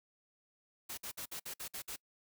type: noise bursts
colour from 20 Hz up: white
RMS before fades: -43 dBFS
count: 8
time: 0.89-1.963 s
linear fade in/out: 10 ms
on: 86 ms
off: 55 ms
effects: noise-tail reverb RT60 0.1 s tail -26 dB re dry